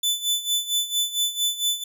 sawtooth tone with tremolo, 3500 Hz, A7, 10 cents flat, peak -16 dBFS, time 0.03-1.84 s, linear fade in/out 5 ms, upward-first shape sine, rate 4.4 Hz, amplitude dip 80%, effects none

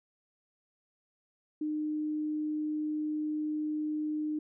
sine tone, 304.6 Hz, D#4, 37 cents flat, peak -30 dBFS, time 1.61-4.39 s, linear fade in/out 5 ms, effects none

